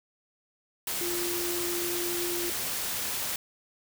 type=tone in noise; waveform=sine; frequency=348.8 Hz; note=F4; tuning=2 cents flat; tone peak=-32 dBFS; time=1.01-2.5 s; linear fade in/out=2 ms; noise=white; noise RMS=-32 dBFS; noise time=0.87-3.36 s; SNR=-3 dB; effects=none